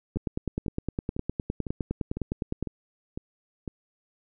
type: two click trains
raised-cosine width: 3 ms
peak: -20 / -15 dBFS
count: 8 / 25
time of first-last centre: 0.16-3.678 / 0.17-2.626 s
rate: 1.99 / 9.77 Hz
effects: none